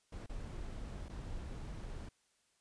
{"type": "noise with dropouts", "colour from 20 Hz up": "brown", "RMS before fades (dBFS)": -44, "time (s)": [0.12, 2.09], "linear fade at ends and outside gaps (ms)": 5, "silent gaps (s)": [[0.263, 0.294], [1.085, 1.095]], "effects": ["white hiss -75 dBFS RMS until 2.6 s", "resampled to 22050 Hz"]}